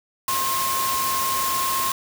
sine tone in noise, 1067 Hz, C6, 34 cents sharp, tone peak -23 dBFS, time 0.28-1.92 s, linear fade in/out 2 ms, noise white, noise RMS -26 dBFS, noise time 0.28-1.92 s, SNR 0 dB, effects none

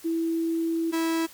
sine / 45% pulse tone pair in turn, 329.6 / 327.3 Hz, E4 / E4, 0 / -12 cents, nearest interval unison, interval 12 cents, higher first, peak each -23 dBFS, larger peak neither, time 0.04-0.92 / 0.92-1.27 s, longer first, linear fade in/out 20 ms, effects white hiss -49 dBFS RMS until 1.33 s + MP3 96 kbps

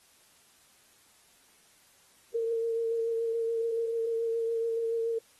sine tone with vibrato, 457.8 Hz, A#4, 31 cents flat, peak -27 dBFS, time 2.34-5.19 s, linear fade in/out 10 ms, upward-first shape triangle, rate 7 Hz, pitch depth 24 cents each way, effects white hiss -62 dBFS RMS until 5.39 s + AAC 32 kbps

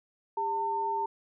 sine tone pair together, 401.8 / 902 Hz, G4 / A5, +43 / +43 cents, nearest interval octave + major second, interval 1400 cents, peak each -36 / -28 dBFS, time 0.37-1.06 s, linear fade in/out 5 ms, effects none

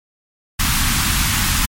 pink band-stop noise, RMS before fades -17 dBFS, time 0.59-1.66 s, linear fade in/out 10 ms, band 240 to 1000 Hz, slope 24 dB/octave, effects MP3 64 kbps

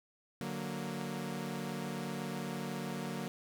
sawtooth chord, D augmented, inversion none, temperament equal, 146.83 / 185 / 233.1 Hz, D3 / F#3 / A#3, 0 / 0 / 0 cents, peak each -39 / -37 / -37 dBFS, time 0.41-3.28 s, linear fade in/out 0 ms, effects none

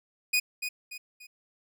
sawtooth tone with echo, 2477 Hz, D#7, 8 cents flat, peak -19 dBFS, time 0.33-0.4 s, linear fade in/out 10 ms, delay 290 ms, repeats 3, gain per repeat -8 dB, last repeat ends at 1.27 s, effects none

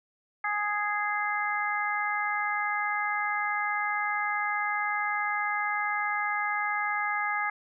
harmonic tone, 415.3 Hz, G#4, in tune, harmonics 2 / 3 / 4 / 5, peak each -32 / -32 / -32 / -32 dBFS, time 0.44-7.5 s, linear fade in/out 5 ms, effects none

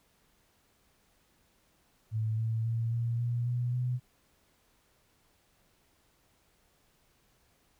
sine tone with pitch steps, 110 / 112.31 / 114.67 / 117.08 / 119.54 / 122.05 / 124.62 Hz, A2 / A2 / A#2 / A#2 / A#2 / B2 / B2, 0 / +36 / -28 / +8 / +44 / -20 / +16 cents, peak -28 dBFS, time 2.11-4 s, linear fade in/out 50 ms, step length 270 ms, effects pink hiss -69 dBFS RMS until 7.79 s

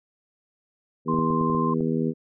harmonic tone, 80.4 Hz, E2, 43 cents flat, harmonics 2 / 3 / 4 / 5 / 6, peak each -27 / -25 / -31 / -29 / -33 dBFS, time 1.05-2.14 s, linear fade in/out 50 ms
sine tone, 1046.5 Hz, C6, in tune, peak -25 dBFS, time 1.08-1.74 s, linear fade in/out 5 ms
clicks, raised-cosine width 2 ms, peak -22 dBFS, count 7, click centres 1.142 / 1.188 / 1.305 / 1.412 / 1.501 / 1.55 / 1.807 s
effects none

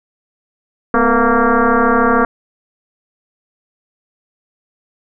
sine tone with frequency modulation, 451.3 Hz, A4, 44 cents sharp, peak -9 dBFS, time 0.94-2.25 s, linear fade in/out 2 ms, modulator 234 Hz, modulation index 4.5, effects none

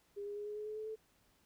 sine tone with pitch steps, 405.2 / 409.7 / 414.2 / 418.8 / 423.4 / 428.1 / 432.8 / 437.6 Hz, G#4 / G#4 / G#4 / G#4 / G#4 / A4 / A4 / A4, -43 / -24 / -5 / +15 / +33 / -47 / -29 / -9 cents, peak -40 dBFS, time 0.16-0.96 s, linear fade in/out 20 ms, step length 100 ms, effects pink hiss -72 dBFS RMS until 1.45 s

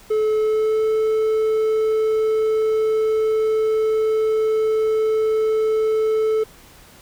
triangle tone with pitch glide, 431.6 to 437.1 Hz, A4 to A4, -33 to -11 cents, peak -14 dBFS, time 0.1-6.44 s, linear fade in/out 10 ms, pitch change +22 cents, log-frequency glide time 0.36-0.83 s, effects pink hiss -47 dBFS RMS until 7.01 s

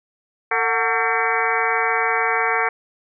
harmonic tone with a mistuned harmonic, 226.3 Hz, A3, 49 cents sharp, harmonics 2 / 3 / 4 / 5 / 6 / 7 / 8 / 9 / 10, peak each -26 / -26 / -26 / -26 / -26 / -26 / -26 / -26 / -26 dBFS, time 0.51-2.69 s, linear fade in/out 5 ms, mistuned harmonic 3, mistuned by +140 cents, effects none

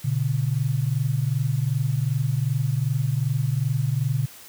sine tone pair together, 119.49 / 142.1 Hz, A#2 / C#3, +43 / +43 cents, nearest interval minor third, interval 300 cents, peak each -23 dBFS, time 0.04-4.26 s, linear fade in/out 10 ms, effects white hiss -45 dBFS RMS until 4.48 s + high-pass 60 Hz 12 dB/octave

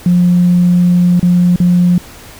sine tone with dropouts, 177.1 Hz, F3, 24 cents sharp, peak -5 dBFS, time 0.06-1.98 s, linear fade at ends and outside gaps 2 ms, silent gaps 1.196-1.228 / 1.56-1.601 s, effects tanh soft clip ceiling -1 dBFS + pink hiss -35 dBFS RMS until 2.39 s

